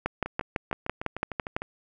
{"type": "two click trains", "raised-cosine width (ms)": 0.5, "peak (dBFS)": [-18, -11], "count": [10, 10], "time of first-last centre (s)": [[0.26, 1.62], [0.06, 1.565]], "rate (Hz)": [6.62, 5.98], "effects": []}